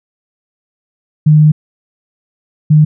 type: tone pair in turn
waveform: sine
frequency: 152.6 / 152.6 Hz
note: D#3 / D#3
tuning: -33 / -33 cents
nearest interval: unison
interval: 0 cents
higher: neither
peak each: -3 dBFS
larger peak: neither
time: 1.26-1.52 / 2.7-2.85 s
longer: first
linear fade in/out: 10 ms
effects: none